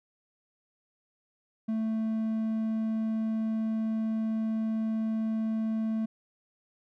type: tone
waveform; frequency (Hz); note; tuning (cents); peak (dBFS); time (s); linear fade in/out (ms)
triangle; 221.1; A3; +9; -25; 1.68-6.06; 10
effects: none